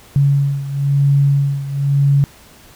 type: beating tone pair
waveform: sine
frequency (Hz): 140.1 / 141.1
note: C#3 / C#3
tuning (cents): +19 / +31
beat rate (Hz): 1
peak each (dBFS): -13 / -17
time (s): 0.16-2.24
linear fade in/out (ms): 0
effects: pink hiss -44 dBFS RMS until 2.75 s